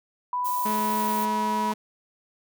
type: tone with pitch glide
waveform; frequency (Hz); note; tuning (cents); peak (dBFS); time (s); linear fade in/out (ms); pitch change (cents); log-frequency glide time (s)
sine; 990 to 971.9; B5 to B5; +4 to -28; -24; 0.33-1.72; 2; -32; 0.52-1.17
type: noise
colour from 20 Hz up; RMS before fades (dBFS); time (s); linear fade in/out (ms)
violet; -34; 0.44-1.26; 20
type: tone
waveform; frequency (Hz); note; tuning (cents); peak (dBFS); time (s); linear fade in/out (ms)
sawtooth; 214.1; A3; -47; -24; 0.65-1.74; 10
effects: none